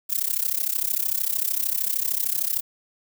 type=noise with amplitude modulation; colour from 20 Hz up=violet; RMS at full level=-21 dBFS; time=0.09-2.61 s; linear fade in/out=20 ms; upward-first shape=sine; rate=33.2 Hz; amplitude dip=90%; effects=none